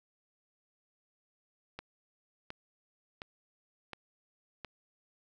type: click train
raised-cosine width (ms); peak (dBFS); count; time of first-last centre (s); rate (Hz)
0.3; -25; 5; 1.79-4.647; 1.4
effects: none